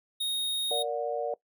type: tone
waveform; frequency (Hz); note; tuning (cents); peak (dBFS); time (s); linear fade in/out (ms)
square; 3729; A#7; 0; -28; 0.2-0.83; 10
type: chord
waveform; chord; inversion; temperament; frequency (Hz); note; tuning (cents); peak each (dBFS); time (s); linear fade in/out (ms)
sine; Bb augmented; none; just; 466.2 / 582.7 / 728.4; Bb4 / D5 / F#5; 0 / -14 / -27; -32 / -32 / -34; 0.71-1.34; 2
effects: noise-tail reverb RT60 0.1 s tail -20 dB re dry